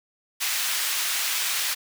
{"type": "high-pass noise", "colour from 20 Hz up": "pink", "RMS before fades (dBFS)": -26, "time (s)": [0.4, 1.75], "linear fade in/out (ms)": 20, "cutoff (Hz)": 1900, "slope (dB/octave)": 12, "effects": []}